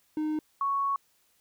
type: tone pair in turn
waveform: triangle / sine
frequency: 307.7 / 1109.9 Hz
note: D#4 / C#6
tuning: -19 / +2 cents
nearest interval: octave + minor seventh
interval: 2221 cents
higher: second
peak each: -25 dBFS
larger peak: neither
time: 0.17-0.39 / 0.61-0.96 s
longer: second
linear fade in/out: 2 ms
effects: white hiss -68 dBFS RMS until 1.4 s